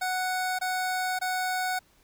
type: tone bursts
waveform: 25% pulse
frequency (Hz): 740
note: F#5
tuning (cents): 0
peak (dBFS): -23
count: 3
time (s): 0.01-1.792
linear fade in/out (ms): 10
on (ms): 580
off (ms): 21
effects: pink hiss -63 dBFS RMS until 2.03 s